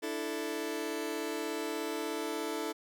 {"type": "chord", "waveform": "sawtooth", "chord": "D suspended second", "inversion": "none", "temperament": "just", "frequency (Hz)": [293.7, 330.4, 440.5], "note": ["D4", "E4", "A4"], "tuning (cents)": [0, 4, 2], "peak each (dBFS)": [-36, -34, -33], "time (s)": [0.02, 2.73], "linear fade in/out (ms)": 20, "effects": []}